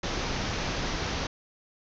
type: low-pass noise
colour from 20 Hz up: pink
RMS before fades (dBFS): -31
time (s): 0.03-1.27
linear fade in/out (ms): 5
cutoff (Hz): 6400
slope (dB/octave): 96
effects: none